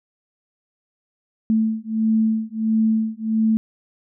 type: beating tone pair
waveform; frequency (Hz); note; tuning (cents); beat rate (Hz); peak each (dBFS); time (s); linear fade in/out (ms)
sine; 220 / 221.5; A3 / A3; 0 / +12; 1.5; -20; 1.5-3.57; 0
effects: none